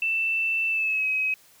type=tone with pitch glide; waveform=sine; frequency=2664 to 2542 Hz; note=E7 to D#7; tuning=+18 to +36 cents; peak=-22 dBFS; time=0.02-1.34 s; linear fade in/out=2 ms; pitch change=-82 cents; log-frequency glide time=0.68-1.07 s; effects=white hiss -56 dBFS RMS until 1.6 s